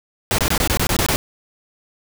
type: noise bursts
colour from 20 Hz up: pink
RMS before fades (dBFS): -18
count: 9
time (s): 0.31-1.16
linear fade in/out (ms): 0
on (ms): 74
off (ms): 23
effects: none